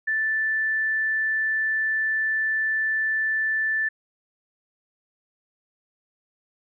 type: tone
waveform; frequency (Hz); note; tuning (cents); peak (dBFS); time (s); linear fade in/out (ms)
sine; 1760; A6; 0; -21; 0.07-3.89; 10
effects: none